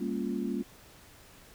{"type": "chord", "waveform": "sine", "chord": "G half-diminished seventh", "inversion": "none", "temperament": "equal with one note detuned", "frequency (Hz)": [200.1, 233.1, 277.2, 349.2], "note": ["G3", "Bb3", "Db4", "F4"], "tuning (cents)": [36, 0, 0, 0], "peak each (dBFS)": [-35, -34, -36, -37], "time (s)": [0, 0.63], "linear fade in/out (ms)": 10, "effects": ["pink hiss -55 dBFS RMS until 1.54 s"]}